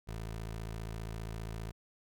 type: tone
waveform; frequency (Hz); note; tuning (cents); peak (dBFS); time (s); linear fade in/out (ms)
20% pulse; 55; A1; 0; -34; 0.07-1.72; 20
effects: none